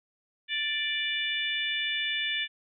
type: harmonic tone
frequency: 587.3 Hz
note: D5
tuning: in tune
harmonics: 3 / 4 / 5 / 6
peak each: -33 / -33 / -33 / -33 dBFS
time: 0.48-2.48 s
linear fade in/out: 50 ms
effects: none